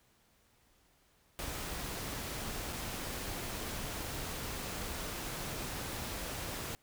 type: noise with dropouts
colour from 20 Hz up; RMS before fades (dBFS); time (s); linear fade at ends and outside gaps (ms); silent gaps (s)
pink; -40; 1.39-6.75; 0; 2.726-2.73
effects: pink hiss -69 dBFS RMS until 6.82 s